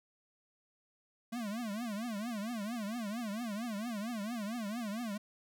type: tone with vibrato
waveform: square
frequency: 220.8 Hz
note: A3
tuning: 6 cents sharp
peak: -37 dBFS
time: 1.32-5.18 s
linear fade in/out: 10 ms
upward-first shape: triangle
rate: 4.4 Hz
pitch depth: 220 cents each way
effects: none